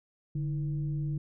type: tone with frequency modulation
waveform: sine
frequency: 146.83 Hz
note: D3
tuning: in tune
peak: -29 dBFS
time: 0.35-1.18 s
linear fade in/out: 5 ms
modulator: 176 Hz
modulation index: 0.4
effects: none